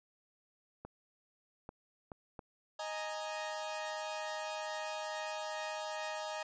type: clicks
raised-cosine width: 1 ms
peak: -31 dBFS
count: 4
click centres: 0.85 / 1.691 / 2.118 / 2.392 s
type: chord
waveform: sawtooth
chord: D# suspended fourth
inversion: none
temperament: equal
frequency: 622.3 / 830.6 / 932.3 Hz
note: D#5 / G#5 / A#5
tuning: 0 / 0 / 0 cents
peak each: -37 / -40 / -41 dBFS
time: 2.79-6.43 s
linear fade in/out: 5 ms
effects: resampled to 16000 Hz